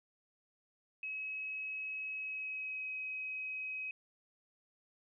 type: tone with pitch glide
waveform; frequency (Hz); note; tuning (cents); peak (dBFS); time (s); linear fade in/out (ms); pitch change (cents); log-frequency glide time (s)
sine; 2561 to 2536; D#7 to D#7; +49 to +32; -38; 1.03-3.91; 2; -17; 2.15-2.89
effects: none